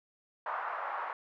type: band-pass noise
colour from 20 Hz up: white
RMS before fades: -37 dBFS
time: 0.46-1.13 s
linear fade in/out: 2 ms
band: 720 to 1300 Hz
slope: 24 dB/octave
effects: none